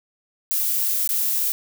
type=noise with dropouts; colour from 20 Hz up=violet; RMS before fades=-22 dBFS; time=0.51-1.52 s; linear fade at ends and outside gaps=0 ms; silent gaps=1.075-1.091 s; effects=none